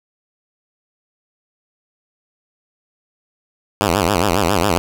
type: tone with vibrato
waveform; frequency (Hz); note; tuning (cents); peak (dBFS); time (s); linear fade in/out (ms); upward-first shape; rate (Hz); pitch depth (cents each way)
5% pulse; 93.1; F#2; +11; -3; 3.81-4.78; 0; sine; 7.3; 220
effects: none